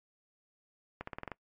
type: accelerating click train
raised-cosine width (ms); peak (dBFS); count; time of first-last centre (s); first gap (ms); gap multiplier
0.5; -24; 7; 1.01-1.317; 64; 0.91
effects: noise-tail reverb RT60 0.1 s tail -22 dB re dry + AAC 48 kbps